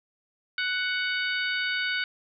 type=harmonic tone with a mistuned harmonic; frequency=742 Hz; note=F#5; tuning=5 cents sharp; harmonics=2 / 3 / 4 / 5 / 6; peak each=-28 / -32 / -34 / -36 / -38 dBFS; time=0.58-2.04 s; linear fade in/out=2 ms; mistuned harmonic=6; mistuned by=+26 cents; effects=none